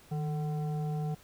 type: tone with frequency modulation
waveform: sine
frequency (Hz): 155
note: D#3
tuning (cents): -6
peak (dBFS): -30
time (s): 0.11-1.15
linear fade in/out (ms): 10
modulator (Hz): 597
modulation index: 0.47
effects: pink hiss -58 dBFS RMS until 1.23 s